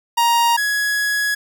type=tone pair in turn; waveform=45% pulse; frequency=938 / 1675.4 Hz; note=A#5 / G#6; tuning=+11 / +15 cents; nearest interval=minor seventh; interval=1004 cents; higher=second; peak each=-13 / -17 dBFS; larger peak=first; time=0.17-0.57 / 0.57-1.35 s; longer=second; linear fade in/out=10 ms; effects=none